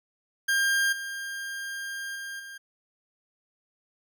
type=tone with level steps; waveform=40% pulse; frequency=1602 Hz; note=G6; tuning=37 cents sharp; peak=-21 / -32 / -34 / -39 dBFS; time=0.48-2.58 s; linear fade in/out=10 ms; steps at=0.92 / 2.15 / 2.39 s; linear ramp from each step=10 ms; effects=none

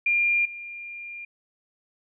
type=tone with level steps; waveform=sine; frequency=2400 Hz; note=D7; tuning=37 cents sharp; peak=-19 / -35 dBFS; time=0.06-1.25 s; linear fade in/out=5 ms; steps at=0.45 s; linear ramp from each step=5 ms; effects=none

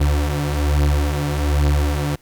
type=beating tone pair; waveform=35% pulse; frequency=72.1 / 73.3 Hz; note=D2 / D2; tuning=-31 / -3 cents; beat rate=1.2 Hz; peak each=-19 / -16 dBFS; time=0-2.16 s; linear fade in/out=10 ms; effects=pink hiss -55 dBFS RMS until 2.21 s

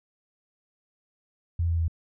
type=tone with pitch steps; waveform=sine; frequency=84.8 / 83.63 / 82.48 Hz; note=E2 / E2 / E2; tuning=+50 / +26 / +2 cents; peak=-22 dBFS; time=1.59-1.881 s; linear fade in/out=5 ms; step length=97 ms; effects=none

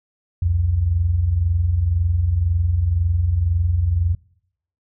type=tone pair together; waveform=sine; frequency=65.55 / 87.5 Hz; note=C2 / F2; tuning=+4 / +4 cents; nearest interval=perfect fourth; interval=500 cents; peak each=-24 / -16 dBFS; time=0.42-4.15 s; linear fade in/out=5 ms; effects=noise-tail reverb RT60 0.7 s tail -23 dB re dry

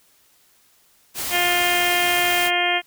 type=noise; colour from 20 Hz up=white; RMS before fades=-27 dBFS; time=1.14-2.51 s; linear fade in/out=50 ms
type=harmonic tone; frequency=352.8 Hz; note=F4; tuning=18 cents sharp; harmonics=1 / 2 / 3 / 4 / 5 / 6 / 7 / 8 / 9; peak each=-29 / -23 / -33 / -31 / -26 / -24 / -26 / -29 / -26 dBFS; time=1.3-2.82 s; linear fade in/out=50 ms
effects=white hiss -58 dBFS RMS until 2.86 s

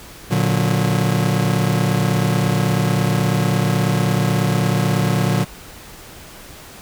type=chord; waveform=40% pulse; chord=Bb augmented; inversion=none; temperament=just; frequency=116.54 / 145.68 / 182.1 Hz; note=Bb2 / D3 / F#3; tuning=0 / -14 / -27 cents; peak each=-19 dBFS; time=0.3-5.45 s; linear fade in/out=20 ms; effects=pink hiss -39 dBFS RMS until 6.81 s

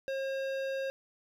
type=tone with hard clipping; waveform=sine; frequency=538 Hz; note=C5; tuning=48 cents sharp; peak=-34 dBFS; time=0.08-0.9 s; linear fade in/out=0 ms; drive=14 dB; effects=none

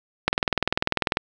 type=click train; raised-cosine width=0.3 ms; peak=-3 dBFS; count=19; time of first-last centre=0.28-1.171 s; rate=20.2 Hz; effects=none

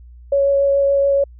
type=tone with vibrato; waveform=sine; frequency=557 Hz; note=C#5; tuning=8 cents sharp; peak=-12 dBFS; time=0.32-1.24 s; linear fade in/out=5 ms; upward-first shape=triangle; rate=7 Hz; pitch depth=10 cents each way; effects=added 60 Hz sine -38 dBFS peak until 1.39 s

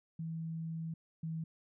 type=tone pair in turn; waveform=sine; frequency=162.8 / 161.58 Hz; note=E3 / E3; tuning=-21 / -34 cents; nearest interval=unison; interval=13 cents; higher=first; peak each=-37 / -36 dBFS; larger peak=second; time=0.19-0.94 / 1.23-1.44 s; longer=first; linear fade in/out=5 ms; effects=none

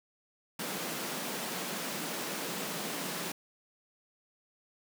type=high-pass noise; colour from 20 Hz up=pink; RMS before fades=-37 dBFS; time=0.59-3.32 s; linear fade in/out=5 ms; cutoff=160 Hz; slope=48 dB/octave; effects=none

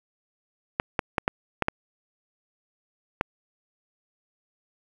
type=clicks; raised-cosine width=0.5 ms; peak=-7 dBFS; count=7; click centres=0.799 / 0.992 / 1.182 / 1.279 / 1.623 / 1.684 / 3.211 s; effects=7-bit

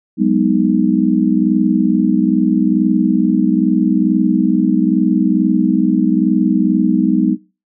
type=chord; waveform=sine; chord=G# minor seventh; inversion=third; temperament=just; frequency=186.89 / 207.7 / 249.2 / 311.5 Hz; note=F#3 / G#3 / B3 / D#4; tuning=+18 / 0 / +16 / +2 cents; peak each=-16 dBFS; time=0.17-7.37 s; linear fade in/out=50 ms; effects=noise-tail reverb RT60 0.3 s tail -20 dB re dry

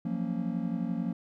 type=chord; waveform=triangle; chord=Gb major seventh; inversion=third; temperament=just; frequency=173.43 / 185 / 231.2 / 277.5 Hz; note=F3 / Gb3 / Bb3 / Db4; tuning=-12 / 0 / -14 / +2 cents; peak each=-32 / -34 / -31 / -36 dBFS; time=0.05-1.13 s; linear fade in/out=5 ms; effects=none

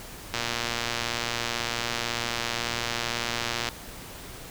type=click train; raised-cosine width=0.2 ms; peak=-10 dBFS; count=396; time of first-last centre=0.34-3.687 s; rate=118 Hz; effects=pink hiss -42 dBFS RMS until 4.5 s

